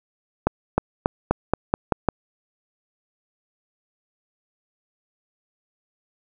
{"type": "accelerating click train", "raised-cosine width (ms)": 1, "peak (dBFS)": -3, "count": 8, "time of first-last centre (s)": [0.47, 2.087], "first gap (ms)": 310, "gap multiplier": 0.9, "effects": []}